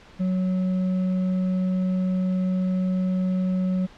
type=tone with hard clipping; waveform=sine; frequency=185 Hz; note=F#3; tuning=in tune; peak=-22 dBFS; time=0.19-3.87 s; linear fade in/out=20 ms; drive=4 dB; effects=pink hiss -49 dBFS RMS until 3.97 s + low-pass 4000 Hz 12 dB/octave